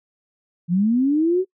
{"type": "linear sweep", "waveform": "sine", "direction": "up", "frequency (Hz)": [164.81, 383.3], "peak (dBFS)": -15, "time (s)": [0.68, 1.45], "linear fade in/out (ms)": 50, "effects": ["noise-tail reverb RT60 0.1 s tail -25 dB re dry"]}